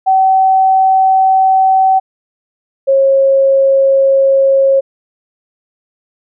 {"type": "tone pair in turn", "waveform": "sine", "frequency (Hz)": [763, 542.5], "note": ["G5", "C#5"], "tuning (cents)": [-47, -37], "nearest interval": "tritone", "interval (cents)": 590, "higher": "first", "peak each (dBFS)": -6, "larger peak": "neither", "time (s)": [[0.06, 2], [2.87, 4.81]], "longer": "neither", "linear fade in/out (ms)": 20, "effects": []}